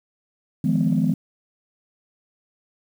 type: chord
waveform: sine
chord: F half-diminished seventh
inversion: third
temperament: just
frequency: 157.15 / 174.61 / 209.5 / 251.4 Hz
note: Eb3 / F3 / Ab3 / Cb4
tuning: +18 / 0 / +15 / +31 cents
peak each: -22 dBFS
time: 0.64-1.14 s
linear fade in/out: 5 ms
effects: tanh soft clip ceiling -10 dBFS + 8-bit